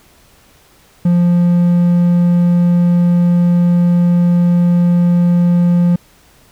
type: tone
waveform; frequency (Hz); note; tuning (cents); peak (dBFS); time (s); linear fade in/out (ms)
triangle; 174.61; F3; 0; -6; 1.05-5.96; 5
effects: pink hiss -48 dBFS RMS until 6.51 s